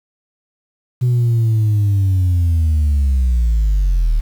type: linear sweep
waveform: sine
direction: down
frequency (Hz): 125.3 to 36.71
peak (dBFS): -9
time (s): 1.01-4.21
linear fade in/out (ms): 20
effects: tanh soft clip ceiling -10 dBFS + 7-bit